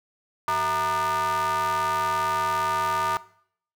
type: ring-modulated tone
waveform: square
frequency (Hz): 138.59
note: C#3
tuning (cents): 0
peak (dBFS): -20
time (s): 0.48-3.17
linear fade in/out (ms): 0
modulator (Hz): 1070
effects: noise-tail reverb RT60 0.6 s tail -19 dB re dry